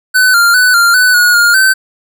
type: tone with pitch steps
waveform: square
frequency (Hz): 1507 / 1395 / 1496 / 1393 / 1498 / 1451 / 1417 / 1538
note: F#6 / F6 / F#6 / F6 / F#6 / F#6 / F6 / G6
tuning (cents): +31 / -2 / +19 / -5 / +21 / -34 / +25 / -33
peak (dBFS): -6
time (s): 0.14-1.74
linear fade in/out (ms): 20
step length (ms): 200
effects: none